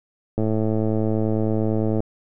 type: click train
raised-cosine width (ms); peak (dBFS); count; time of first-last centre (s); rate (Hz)
2; -10; 178; 0.38-2.004; 109
effects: none